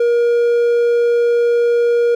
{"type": "tone", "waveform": "triangle", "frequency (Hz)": 474.1, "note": "A#4", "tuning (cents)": 29, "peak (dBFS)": -9, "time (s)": [0, 2.15], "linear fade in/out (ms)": 5, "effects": []}